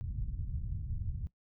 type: low-pass noise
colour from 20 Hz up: white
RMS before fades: -37 dBFS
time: 0.01-1.27 s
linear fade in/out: 0 ms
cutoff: 110 Hz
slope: 24 dB/octave
effects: noise-tail reverb RT60 0.1 s tail -19 dB re dry

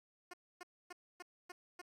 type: tone bursts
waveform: 10% pulse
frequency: 357.8 Hz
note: F4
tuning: 42 cents sharp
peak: -39 dBFS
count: 6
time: 0.31-1.816 s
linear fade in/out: 5 ms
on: 26 ms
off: 270 ms
effects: low-pass 11000 Hz 12 dB/octave + 13-bit

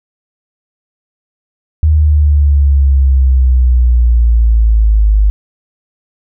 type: exponential sweep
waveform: sine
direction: down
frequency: 77.78 to 50.9 Hz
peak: -5 dBFS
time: 1.83-5.3 s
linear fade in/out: 0 ms
effects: none

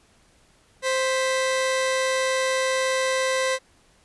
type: tone pair together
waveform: sawtooth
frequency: 523.2 / 1975.5 Hz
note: C5 / B6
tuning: 0 / 0 cents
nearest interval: octave + major seventh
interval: 2300 cents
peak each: -18 / -25 dBFS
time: 0.82-3.59 s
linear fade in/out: 50 ms
effects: pink hiss -59 dBFS RMS until 4.04 s + resampled to 24000 Hz

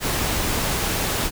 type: noise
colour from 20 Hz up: pink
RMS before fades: -23 dBFS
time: 0-1.31 s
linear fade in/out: 50 ms
effects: none

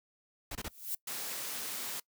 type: noise bursts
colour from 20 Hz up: pink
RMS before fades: -39 dBFS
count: 3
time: 0.51-0.684 s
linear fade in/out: 5 ms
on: 42 ms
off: 24 ms
type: noise with exponential growth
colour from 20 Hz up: violet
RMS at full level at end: -32 dBFS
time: 0.62-0.95 s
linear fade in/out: 5 ms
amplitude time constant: 70 ms
type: high-pass noise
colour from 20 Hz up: white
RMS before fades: -39 dBFS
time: 1.07-2 s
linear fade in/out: 5 ms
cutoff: 160 Hz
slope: 12 dB/octave
effects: noise-tail reverb RT60 0.1 s tail -23 dB re dry

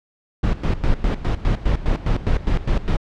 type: noise with tremolo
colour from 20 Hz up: brown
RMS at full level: -17 dBFS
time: 0.43-2.97 s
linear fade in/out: 10 ms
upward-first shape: square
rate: 4.9 Hz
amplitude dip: 80%
effects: low-pass 4000 Hz 12 dB/octave

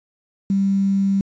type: tone with quantisation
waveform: sine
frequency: 196 Hz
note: G3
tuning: in tune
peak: -15 dBFS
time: 0.5-1.21 s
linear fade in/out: 2 ms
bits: 7
effects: resampled to 16000 Hz

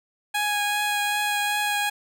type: tone with vibrato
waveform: 15% pulse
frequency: 828 Hz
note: G#5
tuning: 5 cents flat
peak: -16 dBFS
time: 0.34-1.9 s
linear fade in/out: 10 ms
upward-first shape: triangle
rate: 2.6 Hz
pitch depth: 14 cents each way
effects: none

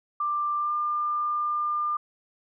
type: tone with pitch glide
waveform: sine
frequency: 1184 to 1199.8 Hz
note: D6 to D6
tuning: +14 to +37 cents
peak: -24 dBFS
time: 0.2-1.97 s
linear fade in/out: 5 ms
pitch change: +23 cents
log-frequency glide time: 0.58-0.74 s
effects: none

